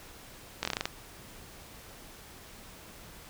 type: slowing click train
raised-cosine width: 0.2 ms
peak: -12 dBFS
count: 8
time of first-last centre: 0.63-0.855 s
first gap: 21 ms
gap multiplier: 1.14
effects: pink hiss -50 dBFS RMS until 3.29 s